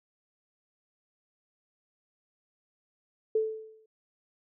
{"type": "tone with exponential decay", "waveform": "sine", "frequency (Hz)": 438.4, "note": "A4", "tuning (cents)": -6, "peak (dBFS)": -21, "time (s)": [3.35, 3.86], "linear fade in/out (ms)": 5, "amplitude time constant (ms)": 110, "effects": []}